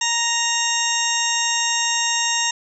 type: harmonic tone with a mistuned harmonic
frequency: 932.3 Hz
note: A#5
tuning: in tune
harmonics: 1 / 2 / 3 / 4 / 6 / 7 / 8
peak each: -26 / -26 / -26 / -26 / -26 / -26 / -26 dBFS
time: 0.01-2.51 s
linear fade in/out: 5 ms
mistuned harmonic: 7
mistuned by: -37 cents
effects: none